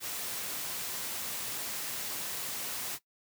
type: noise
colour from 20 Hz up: white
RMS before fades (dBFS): -37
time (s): 0-2.99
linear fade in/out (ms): 50
effects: noise-tail reverb RT60 0.1 s tail -17 dB re dry + high-pass 100 Hz 12 dB/octave